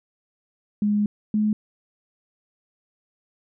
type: tone pair in turn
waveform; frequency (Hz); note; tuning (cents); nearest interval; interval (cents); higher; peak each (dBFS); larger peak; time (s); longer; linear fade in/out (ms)
sine; 207.7 / 212.6; G#3 / G#3; 0 / +41; unison; 41; second; -18; neither; 0.82-1.06 / 1.34-1.53; first; 2
effects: none